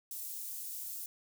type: high-pass noise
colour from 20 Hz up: white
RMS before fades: -42 dBFS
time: 0.11-1.06 s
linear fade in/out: 2 ms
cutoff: 8500 Hz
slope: 12 dB/octave
effects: none